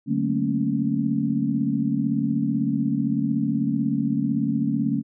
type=tone cluster; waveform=sine; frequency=145.1 / 185.9 / 218.8 / 234.8 / 276.6 Hz; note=D3 / F#3 / A3 / A#3 / C#4; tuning=-21 / +8 / -9 / +13 / -4 cents; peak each=-28 / -30 / -25 / -28 / -25 dBFS; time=0.06-5.03 s; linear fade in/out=50 ms; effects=none